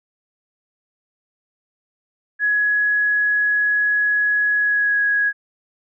sine tone with pitch glide, 1679 to 1661.6 Hz, G#6 to G#6, +18 to 0 cents, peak -15 dBFS, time 2.39-5.33 s, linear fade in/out 50 ms, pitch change -18 cents, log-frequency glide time 4.58-5.01 s, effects none

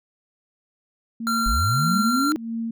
sine tone with tremolo, 228.5 Hz, A#3, 34 cents flat, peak -24 dBFS, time 1.2-2.71 s, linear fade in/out 5 ms, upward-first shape sine, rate 1.6 Hz, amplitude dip 85%
square tone, 1373 Hz, F6, 30 cents flat, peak -22 dBFS, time 1.27-2.32 s, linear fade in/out 0 ms
sine linear sweep, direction up, 38.36 to 316.8 Hz, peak -20 dBFS, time 1.46-2.36 s, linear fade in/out 0 ms
effects none

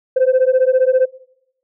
sine beating tone pair, 509 / 524 Hz, C5 / C5, -48 / +2 cents, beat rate 15 Hz, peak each -12 dBFS, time 0.16-1.06 s, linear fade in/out 10 ms, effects noise-tail reverb RT60 0.8 s tail -23 dB re dry + tanh soft clip ceiling -7 dBFS

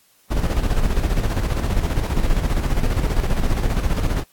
brown noise with tremolo, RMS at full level -17 dBFS, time 0.3-4.24 s, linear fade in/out 20 ms, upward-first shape square, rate 15 Hz, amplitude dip 50%, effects white hiss -57 dBFS RMS until 4.32 s + AAC 64 kbps

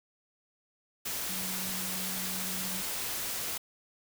sine tone in noise, 186.1 Hz, F#3, 10 cents sharp, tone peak -41 dBFS, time 1.29-2.82 s, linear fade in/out 10 ms, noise white, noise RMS -35 dBFS, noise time 1.05-3.58 s, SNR -9 dB, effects none

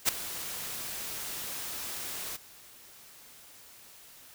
white noise with ADSR envelope, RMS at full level -22 dBFS, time 0.05-2.37 s, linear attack 37 ms, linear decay 5 ms, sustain -16 dB, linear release 14 ms, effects white hiss -53 dBFS RMS until 4.34 s

